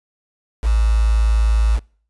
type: tone with quantisation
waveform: sine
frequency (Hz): 55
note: A1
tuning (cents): 0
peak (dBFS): -12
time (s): 0.62-1.8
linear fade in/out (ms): 50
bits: 5
effects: noise-tail reverb RT60 0.5 s tail -26 dB re dry + resampled to 24000 Hz